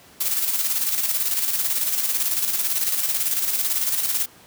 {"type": "noise with tremolo", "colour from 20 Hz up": "blue", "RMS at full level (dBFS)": -21, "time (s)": [0.2, 4.26], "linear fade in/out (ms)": 10, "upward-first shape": "square", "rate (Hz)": 18, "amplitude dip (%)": 45, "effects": ["pink hiss -49 dBFS RMS until 4.46 s", "high-pass 100 Hz 12 dB/octave"]}